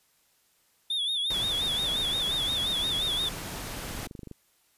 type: tone with vibrato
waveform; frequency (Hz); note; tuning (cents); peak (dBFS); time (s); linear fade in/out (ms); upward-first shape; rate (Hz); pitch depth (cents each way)
triangle; 3520; A7; 0; -25; 0.9-3.29; 5; sine; 5.7; 100
type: noise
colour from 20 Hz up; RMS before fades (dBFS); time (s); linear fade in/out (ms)
pink; -37; 1.3-4.07; 5
type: click train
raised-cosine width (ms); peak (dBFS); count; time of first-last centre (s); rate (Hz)
3; -28; 11; 3.91-4.313; 24.8
effects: white hiss -67 dBFS RMS until 4.77 s + resampled to 32000 Hz